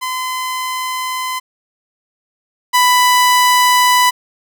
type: tone pair in turn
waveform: sawtooth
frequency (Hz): 1023 / 993.3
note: C6 / B5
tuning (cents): -39 / +10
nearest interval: minor second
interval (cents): 51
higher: first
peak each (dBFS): -15 / -5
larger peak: second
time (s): 0.01-1.4 / 2.73-4.11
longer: first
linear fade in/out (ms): 20
effects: none